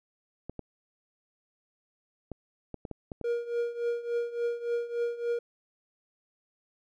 clicks, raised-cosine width 2 ms, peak -24 dBFS, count 8, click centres 0.496 / 0.593 / 2.317 / 2.743 / 2.852 / 2.913 / 3.118 / 3.213 s
triangle tone with tremolo, 473.3 Hz, A#4, 26 cents sharp, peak -23 dBFS, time 3.24-5.39 s, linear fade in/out 5 ms, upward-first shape triangle, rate 3.5 Hz, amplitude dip 85%
effects none

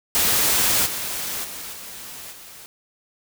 white noise with level steps, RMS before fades -19 / -28 / -34 / -37 / -42 dBFS, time 0.15-2.66 s, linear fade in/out 0 ms, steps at 0.85 / 1.43 / 1.72 / 2.31 s, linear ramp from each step 20 ms, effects none

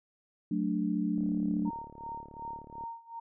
sine chord, D major, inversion first, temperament equal, 185 / 220 / 293.7 Hz, F#3 / A3 / D4, 0 / 0 / 0 cents, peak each -32 dBFS, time 0.51-1.7 s, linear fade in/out 5 ms
click train, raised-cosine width 2 ms, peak -36 dBFS, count 61, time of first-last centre 1.18-2.837 s, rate 36.2 Hz
sine tone with tremolo, 923 Hz, A#5, 17 cents flat, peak -36 dBFS, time 1.65-3.2 s, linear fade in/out 10 ms, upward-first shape sine, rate 2.7 Hz, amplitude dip 90%
effects none

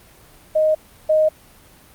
sine tone pair in turn, 622.3 / 622.3 Hz, D#5 / D#5, 0 / 0 cents, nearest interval unison, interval 0 cents, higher neither, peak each -13 / -12 dBFS, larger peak second, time 0.55-0.75 / 1.09-1.29 s, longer neither, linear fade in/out 10 ms, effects pink hiss -48 dBFS RMS until 1.94 s + Opus 32 kbps

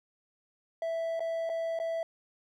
triangle tone with dropouts, 659.3 Hz, E5, in tune, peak -28 dBFS, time 0.82-2.03 s, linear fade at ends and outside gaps 2 ms, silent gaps 1.195-1.204 / 1.493-1.498 / 1.79-1.799 s, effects none

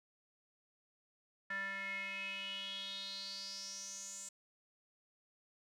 square tone with band-pass filter sweep, 196 Hz, G3, in tune, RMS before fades -44 dBFS, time 1.5-4.29 s, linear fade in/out 5 ms, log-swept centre 1700 to 7600 Hz, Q 7.5, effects none

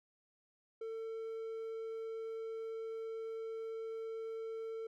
triangle tone, 448.5 Hz, A4, 33 cents sharp, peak -38 dBFS, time 0.81-4.87 s, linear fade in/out 5 ms, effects none

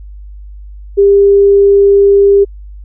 sine tone, 399.8 Hz, G4, 34 cents sharp, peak -3 dBFS, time 0.97-2.45 s, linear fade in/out 20 ms, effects added 50 Hz sine -27 dBFS peak until 2.84 s

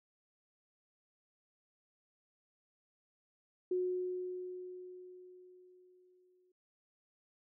sine tone with exponential decay, 364.4 Hz, F#4, 26 cents flat, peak -30 dBFS, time 3.71-6.52 s, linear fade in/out 5 ms, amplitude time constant 610 ms, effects none

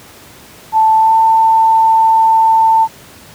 sine tone with pitch glide, 880 to 893.3 Hz, A5 to A5, 0 to +26 cents, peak -6 dBFS, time 0.72-2.88 s, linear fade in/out 50 ms, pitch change +26 cents, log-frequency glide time 0.96-1.15 s, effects pink hiss -38 dBFS RMS until 3.34 s + high-pass 80 Hz 12 dB/octave

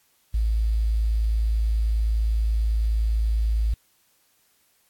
sine tone with quantisation, 54.7 Hz, A1, 9 cents flat, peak -19 dBFS, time 0.34-3.74 s, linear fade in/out 5 ms, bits 8, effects white hiss -64 dBFS RMS until 4.89 s + AAC 64 kbps

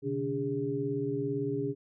sine tone cluster, 128.7 / 146.5 / 285.6 / 407.1 Hz, C3 / D3 / D4 / G#4, -28 / -4 / -48 / -35 cents, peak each -38 / -38 / -34 / -32 dBFS, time 0.02-1.75 s, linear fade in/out 50 ms, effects none

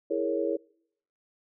sine chord, A# half-diminished seventh, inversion second, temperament equal, 329.6 / 415.3 / 466.2 / 554.4 Hz, E4 / G#4 / A#4 / C#5, 0 / 0 / 0 / 0 cents, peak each -31 dBFS, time 0.1-0.57 s, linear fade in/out 10 ms, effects noise-tail reverb RT60 0.7 s tail -26 dB re dry

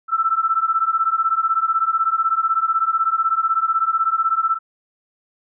sine beating tone pair, 1318.5 / 1334.5 Hz, E6 / E6, 0 / +21 cents, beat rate 16 Hz, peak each -19 dBFS, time 0.08-4.59 s, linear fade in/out 50 ms, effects none

